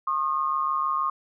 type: tone pair together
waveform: sine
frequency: 1076.7 / 1223 Hz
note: C6 / D#6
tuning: +49 / -30 cents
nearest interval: major second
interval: 221 cents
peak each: -25 / -26 dBFS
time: 0.07-1.1 s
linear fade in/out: 5 ms
effects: none